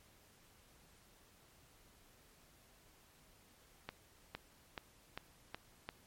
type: accelerating click train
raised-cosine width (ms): 0.3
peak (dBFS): -26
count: 6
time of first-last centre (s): 3.89-5.89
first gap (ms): 460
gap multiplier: 0.93
effects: pink hiss -66 dBFS RMS until 6.06 s + MP3 64 kbps